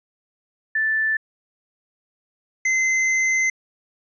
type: tone pair in turn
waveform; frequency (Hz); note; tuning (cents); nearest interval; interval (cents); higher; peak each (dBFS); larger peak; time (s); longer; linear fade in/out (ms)
sine / square; 1760 / 2062; A6 / C7; 0 / -26; minor third; 274; second; -18; neither; 0.75-1.17 / 2.65-3.5; second; 5
effects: resampled to 16000 Hz